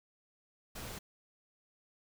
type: noise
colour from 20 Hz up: pink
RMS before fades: -44 dBFS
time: 0.75-0.99 s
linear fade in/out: 10 ms
effects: none